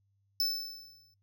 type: tone with exponential decay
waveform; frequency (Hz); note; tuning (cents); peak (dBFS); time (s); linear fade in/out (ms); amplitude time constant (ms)
square; 5274; E8; 0; -26; 0.4-1.14; 1; 160
effects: noise-tail reverb RT60 0.1 s tail -21 dB re dry + added 99 Hz sine -70 dBFS peak until 1.22 s